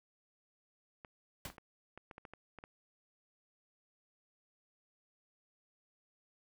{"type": "clicks", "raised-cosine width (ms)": 0.5, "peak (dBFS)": -34, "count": 10, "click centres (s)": [1.048, 1.501, 1.582, 1.976, 2.112, 2.181, 2.252, 2.336, 2.587, 2.639]}
{"type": "noise with exponential decay", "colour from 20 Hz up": "pink", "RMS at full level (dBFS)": -39, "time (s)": [1.45, 1.57], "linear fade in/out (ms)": 2, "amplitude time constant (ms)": 26}
{"effects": []}